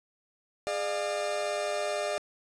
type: chord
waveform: 40% pulse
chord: D diminished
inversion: second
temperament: equal with one note detuned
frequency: 415.3 / 600.7 / 698.5 Hz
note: Ab4 / D5 / F5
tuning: 0 / +39 / 0 cents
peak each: -36 / -30 / -35 dBFS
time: 0.67-2.18 s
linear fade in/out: 0 ms
effects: resampled to 22050 Hz + 9-bit